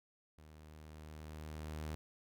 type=tone with level ramp; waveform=sawtooth; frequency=77.1 Hz; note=D#2; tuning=15 cents flat; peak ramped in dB=-53 to -36 dBFS; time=0.38-1.95 s; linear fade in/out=0 ms; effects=none